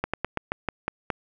slowing click train, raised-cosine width 0.5 ms, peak -10 dBFS, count 8, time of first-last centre 0.04-1.102 s, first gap 96 ms, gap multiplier 1.15, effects none

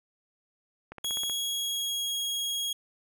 click train, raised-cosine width 0.5 ms, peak -26 dBFS, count 7, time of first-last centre 0.92-1.297 s, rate 15.9 Hz
sawtooth tone with pitch glide, 3322 to 3293 Hz, G#7 to G#7, 0 to -15 cents, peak -26 dBFS, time 1.04-2.73 s, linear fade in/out 5 ms, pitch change -15 cents, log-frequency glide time 1.37-2.18 s
effects none

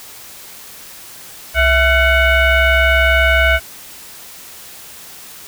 sine tone with frequency modulation, 784 Hz, G5, in tune, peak -9 dBFS, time 1.54-3.6 s, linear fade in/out 50 ms, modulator 720 Hz, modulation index 2.4, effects white hiss -36 dBFS RMS until 5.47 s

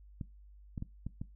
clicks, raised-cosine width 5 ms, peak -26 dBFS, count 5, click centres 0.212 / 0.778 / 0.824 / 1.066 / 1.215 s, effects noise-tail reverb RT60 0.2 s tail -19 dB re dry + added 50 Hz sine -53 dBFS peak until 1.35 s

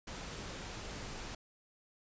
pink noise, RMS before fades -44 dBFS, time 0.07-1.35 s, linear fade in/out 5 ms, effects resampled to 16000 Hz

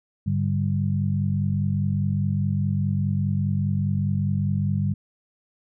sine tone cluster, 100.6 / 145.5 / 195.3 Hz, G2 / D3 / G3, +45 / -16 / -6 cents, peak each -24 / -25 / -26 dBFS, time 0.26-4.94 s, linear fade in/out 10 ms, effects none

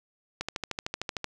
click train, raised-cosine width 0.2 ms, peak -14 dBFS, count 12, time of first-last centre 0.41-1.243 s, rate 13.2 Hz, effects none

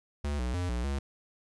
square tone with pitch steps, 72.6 / 61.6 / 89.2 / 60.1 / 69.3 Hz, D2 / B1 / F2 / B1 / C#2, -19 / -4 / +37 / -46 / 0 cents, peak -30 dBFS, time 0.24-0.99 s, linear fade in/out 5 ms, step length 150 ms, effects resampled to 22050 Hz + 11-bit

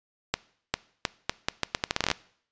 accelerating click train, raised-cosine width 0.2 ms, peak -6 dBFS, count 16, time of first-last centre 0.34-2.114 s, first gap 400 ms, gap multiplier 0.78, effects noise-tail reverb RT60 0.6 s tail -21 dB re dry + resampled to 16000 Hz

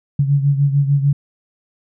sine beating tone pair, 140 / 146.7 Hz, C#3 / D3, +18 / -2 cents, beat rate 6.7 Hz, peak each -13 / -19 dBFS, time 0.19-1.13 s, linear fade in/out 5 ms, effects none

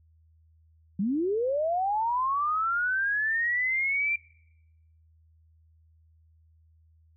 sine linear sweep, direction up, 180.7 to 2373 Hz, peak -24 dBFS, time 0.99-4.16 s, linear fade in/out 5 ms, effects noise-tail reverb RT60 1.0 s tail -26 dB re dry + added 80 Hz sine -58 dBFS peak until 7.16 s

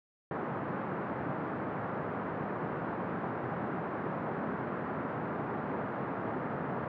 pink band-pass noise, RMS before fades -36 dBFS, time 0.31-6.88 s, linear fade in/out 2 ms, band 130 to 1500 Hz, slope 24 dB/octave, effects none

